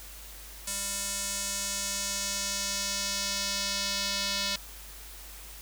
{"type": "tone with band-pass filter sweep", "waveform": "square", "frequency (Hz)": 198.7, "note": "G3", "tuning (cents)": 24, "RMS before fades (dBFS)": -32, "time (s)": [0.67, 4.56], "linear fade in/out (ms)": 5, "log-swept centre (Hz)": [8300, 4500], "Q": 1.8, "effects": ["added 50 Hz sine -47 dBFS peak until 5.61 s", "white hiss -47 dBFS RMS until 5.61 s"]}